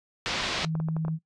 white low-pass noise, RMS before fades -30 dBFS, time 0.26-0.65 s, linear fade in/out 0 ms, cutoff 4700 Hz, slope 24 dB/octave
clicks, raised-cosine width 1 ms, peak -23 dBFS, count 8, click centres 0.524 / 0.646 / 0.753 / 0.801 / 0.886 / 0.966 / 1.05 / 1.082 s
sine tone, 159.9 Hz, D#3, 48 cents sharp, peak -26 dBFS, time 0.62-1.19 s, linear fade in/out 50 ms
effects noise-tail reverb RT60 0.1 s tail -19 dB re dry + resampled to 22050 Hz

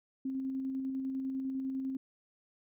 sine tone with tremolo, 265.4 Hz, C4, 25 cents sharp, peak -32 dBFS, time 0.25-1.97 s, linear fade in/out 5 ms, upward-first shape square, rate 10 Hz, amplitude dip 25%, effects none

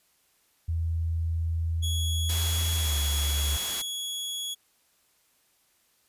sine tone with pitch glide, 82.41 to 72.58 Hz, E2 to D2, 0 to -20 cents, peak -25 dBFS, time 0.68-3.57 s, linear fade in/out 10 ms, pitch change -220 cents, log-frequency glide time 2.75-2.99 s
sawtooth tone, 3354 Hz, G#7, 16 cents sharp, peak -28 dBFS, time 1.82-4.55 s, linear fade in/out 20 ms
white noise, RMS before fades -33 dBFS, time 2.29-3.82 s, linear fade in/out 5 ms
effects white hiss -67 dBFS RMS until 6.08 s + resampled to 32000 Hz

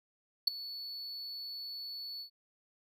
triangle tone with ADSR envelope, 4435 Hz, C#8, in tune, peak -19 dBFS, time 0.47-2.3 s, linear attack 7 ms, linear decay 8 ms, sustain -20 dB, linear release 96 ms, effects none

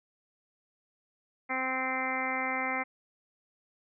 harmonic tone, 260 Hz, C4, 11 cents flat, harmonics 1 / 2 / 3 / 4 / 5 / 6 / 7 / 8 / 9, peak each -39 / -40 / -36 / -39 / -39 / -43 / -41 / -33 / -41 dBFS, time 1.49-2.84 s, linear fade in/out 20 ms, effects none

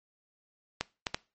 clicks, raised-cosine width 0.2 ms, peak -12 dBFS, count 3, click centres 0.81 / 1.068 / 1.145 s, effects noise-tail reverb RT60 0.3 s tail -21 dB re dry + MP3 32 kbps

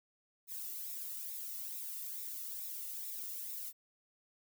violet noise with flanger, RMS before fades -43 dBFS, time 0.47-3.73 s, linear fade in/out 50 ms, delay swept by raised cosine 0.65 to 1.29 ms, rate 2.3 Hz, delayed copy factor -0.6, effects none

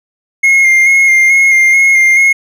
triangle tone with vibrato, 2136 Hz, C7, 35 cents sharp, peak -3 dBFS, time 0.43-2.33 s, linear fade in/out 10 ms, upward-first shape square, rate 2.3 Hz, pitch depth 21 cents each way, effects none

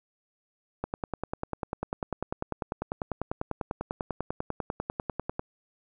click train, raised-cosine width 1 ms, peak -16 dBFS, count 47, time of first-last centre 0.84-5.394 s, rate 10.1 Hz, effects none

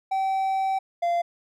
triangle tone pair in turn, 770 / 689.6 Hz, G5 / F5, -31 / -22 cents, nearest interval major second, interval 191 cents, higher first, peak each -20 / -19 dBFS, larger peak second, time 0.11-0.79 / 1.02-1.22 s, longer first, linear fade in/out 10 ms, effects none

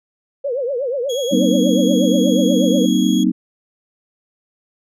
sine tone with vibrato, 519 Hz, C5, 14 cents flat, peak -18 dBFS, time 0.44-2.86 s, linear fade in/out 10 ms, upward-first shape triangle, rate 8.3 Hz, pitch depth 220 cents each way
30% pulse tone, 3322 Hz, G#7, in tune, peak -23 dBFS, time 1.09-3.24 s, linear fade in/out 10 ms
sine chord, C half-diminished seventh, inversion second, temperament equal with one note detuned, 188.67 / 233.1 / 261.6 / 311.1 Hz, Gb3 / Bb3 / C4 / Eb4, +34 / 0 / 0 / 0 cents, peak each -18 dBFS, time 1.31-3.32 s, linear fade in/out 20 ms
effects resampled to 32000 Hz

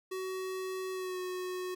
square tone with pitch glide, 375.4 to 366.2 Hz, F#4 to F#4, +25 to -18 cents, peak -36 dBFS, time 0.11-1.75 s, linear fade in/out 10 ms, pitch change -43 cents, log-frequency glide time 0.92-1.19 s, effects 13-bit

